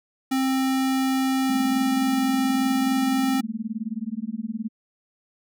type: tone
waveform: square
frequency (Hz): 264.3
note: C4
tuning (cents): +18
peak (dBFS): -21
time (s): 0.31-3.41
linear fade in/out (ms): 10
type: tone with tremolo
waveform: sine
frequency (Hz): 220.8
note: A3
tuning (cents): +6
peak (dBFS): -23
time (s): 1.49-4.69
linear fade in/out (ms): 10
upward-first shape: sine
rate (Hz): 19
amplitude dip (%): 100
effects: none